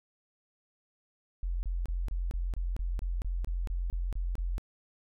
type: tone bursts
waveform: sine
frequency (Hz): 43.77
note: F1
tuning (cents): +5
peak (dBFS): -29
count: 14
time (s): 1.43-4.581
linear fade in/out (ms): 0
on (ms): 200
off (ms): 27
effects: none